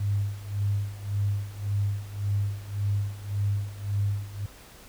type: tone with tremolo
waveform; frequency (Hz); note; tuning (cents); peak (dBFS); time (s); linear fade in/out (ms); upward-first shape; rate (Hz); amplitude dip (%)
sine; 101.2; G#2; -44; -22; 0-4.46; 5; sine; 1.8; 85
effects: added 50 Hz sine -54 dBFS peak until 4.88 s + pink hiss -50 dBFS RMS until 4.88 s